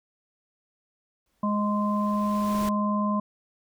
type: noise with exponential growth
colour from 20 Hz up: pink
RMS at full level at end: -35 dBFS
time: 1.26-2.69 s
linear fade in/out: 2 ms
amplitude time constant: 310 ms
type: harmonic tone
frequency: 207.7 Hz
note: G#3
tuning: in tune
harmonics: 1 / 3 / 5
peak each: -24 / -33 / -28 dBFS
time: 1.43-3.2 s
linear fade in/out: 5 ms
effects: none